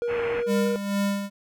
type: tone with vibrato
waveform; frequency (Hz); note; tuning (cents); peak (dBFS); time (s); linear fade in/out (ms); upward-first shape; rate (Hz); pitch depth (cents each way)
triangle; 472.7; A#4; +24; -22; 0.02-0.76; 0; square; 3.2; 10
type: low-pass noise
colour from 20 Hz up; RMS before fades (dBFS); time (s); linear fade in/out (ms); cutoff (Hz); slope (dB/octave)
white; -34; 0.07-0.44; 50; 2600; 48
type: tone with tremolo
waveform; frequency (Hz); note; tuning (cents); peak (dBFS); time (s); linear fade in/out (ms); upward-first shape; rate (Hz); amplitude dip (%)
square; 200.3; G3; +38; -22; 0.46-1.3; 50; sine; 2.2; 60
effects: none